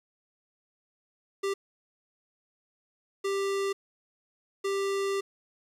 square tone bursts at uneven times, 394 Hz, G4, 9 cents sharp, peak -28 dBFS, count 3, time 1.43-1.54 / 3.24-3.73 / 4.64-5.21 s, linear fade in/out 10 ms, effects low-pass 10000 Hz 12 dB/octave + 9-bit

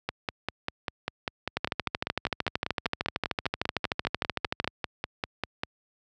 two click trains, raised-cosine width 0.3 ms, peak -12 / -10 dBFS, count 29 / 42, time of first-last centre 0.09-5.635 / 1.57-4.676 s, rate 5.05 / 13.2 Hz, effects high-pass 60 Hz 12 dB/octave

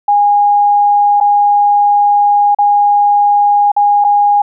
sine tone with dropouts, 820 Hz, G#5, 22 cents flat, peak -6 dBFS, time 0.08-4.42 s, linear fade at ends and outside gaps 5 ms, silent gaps 1.202-1.209 / 2.548-2.586 / 3.718-3.764 / 4.042-4.046 s, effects none

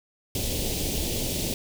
pink band-stop noise, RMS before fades -28 dBFS, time 0.35-1.54 s, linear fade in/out 2 ms, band 620 to 2800 Hz, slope 24 dB/octave, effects none

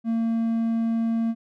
triangle tone, 227.9 Hz, A#3, 39 cents flat, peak -19 dBFS, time 0.04-1.35 s, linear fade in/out 50 ms, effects none

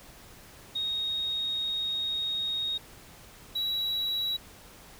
sine / triangle tone pair in turn, 3742 / 3895 Hz, A#7 / B7, +6 / -25 cents, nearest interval minor second, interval 69 cents, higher second, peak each -28 / -26 dBFS, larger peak second, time 0.75-2.78 / 3.55-4.37 s, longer first, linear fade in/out 10 ms, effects pink hiss -51 dBFS RMS until 4.99 s

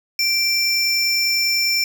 square tone pair together, 2349 / 5375 Hz, D7 / E8, 0 / +33 cents, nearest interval octave + major second, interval 1433 cents, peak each -21 / -19 dBFS, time 0.19-1.84 s, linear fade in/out 2 ms, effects none

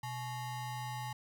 square ring-modulated tone, 491.1 Hz, B4, 10 cents flat, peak -36 dBFS, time 0.03-1.13 s, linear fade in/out 5 ms, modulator 366 Hz, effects none

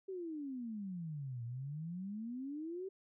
sine exponential two-way sweep, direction down then up, 392 to 115.3 to 392 Hz, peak -40 dBFS, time 0.08-2.89 s, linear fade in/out 10 ms, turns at 1.44 s, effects none

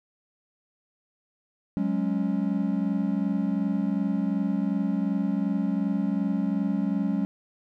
triangle chord, F# suspended second, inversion none, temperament equal, 185 / 207.7 / 277.2 Hz, F#3 / G#3 / C#4, 0 / 0 / 0 cents, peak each -26 / -25 / -27 dBFS, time 1.77-7.25 s, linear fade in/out 0 ms, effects none

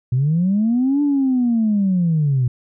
sine linear two-way sweep, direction up then down, 119.7 to 293.2 to 119.7 Hz, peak -13 dBFS, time 0.12-2.48 s, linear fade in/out 5 ms, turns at 1.02 s, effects tanh soft clip ceiling -10 dBFS

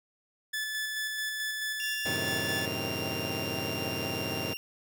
sawtooth tone with tremolo, 1734 Hz, A6, 26 cents flat, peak -27 dBFS, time 0.53-2.66 s, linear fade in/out 10 ms, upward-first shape square, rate 4.6 Hz, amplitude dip 25%
30% pulse tone, 2781 Hz, F7, 8 cents flat, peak -33 dBFS, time 1.8-4.57 s, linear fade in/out 0 ms
10% pulse chord, F# diminished seventh, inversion none, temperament equal with one note detuned, 92.5 / 110 / 130.81 / 156.19 Hz, F#2 / A2 / C3 / Eb3, 0 / 0 / 0 / +7 cents, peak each -30 dBFS, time 2.05-4.54 s, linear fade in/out 10 ms
effects none

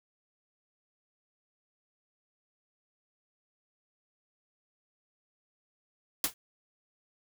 white noise with exponential decay, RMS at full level -23 dBFS, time 6.24-6.34 s, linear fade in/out 2 ms, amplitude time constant 21 ms, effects none

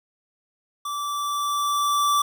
square tone with level ramp, 1163 Hz, D6, 17 cents flat, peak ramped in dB -28 to -18 dBFS, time 0.85-2.22 s, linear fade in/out 5 ms, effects none

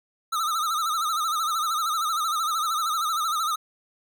square tone with vibrato, 1277 Hz, D#6, 45 cents sharp, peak -24 dBFS, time 0.32-3.56 s, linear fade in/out 10 ms, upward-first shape sine, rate 13 Hz, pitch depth 100 cents each way, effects none

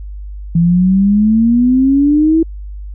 sine exponential sweep, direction up, 165.4 to 329.6 Hz, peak -7 dBFS, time 0.55-2.43 s, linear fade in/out 5 ms, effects added 50 Hz sine -24 dBFS peak until 2.94 s

